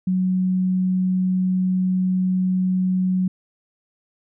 sine tone, 185 Hz, F#3, in tune, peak -17 dBFS, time 0.07-3.28 s, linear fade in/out 5 ms, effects none

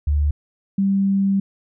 sine tone pair in turn, 73.42 / 196.01 Hz, D2 / G3, 0 / 0 cents, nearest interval octave + perfect fourth, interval 1700 cents, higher second, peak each -15 dBFS, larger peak neither, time 0.07-0.31 / 0.78-1.4 s, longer second, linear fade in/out 5 ms, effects none

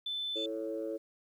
sine tone, 3520 Hz, A7, in tune, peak -33 dBFS, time 0.06-0.46 s, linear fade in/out 5 ms
sine chord, A major, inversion second, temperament equal, 329.6 / 440 / 554.4 Hz, E4 / A4 / C#5, 0 / 0 / 0 cents, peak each -38 dBFS, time 0.35-0.98 s, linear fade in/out 20 ms
effects tanh soft clip ceiling -26 dBFS + 11-bit

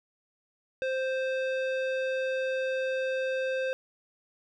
square tone with low-pass filter, 523.3 Hz, C5, in tune, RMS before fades -30 dBFS, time 0.82-3.73 s, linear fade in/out 0 ms, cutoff 2800 Hz, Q 1.2, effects none

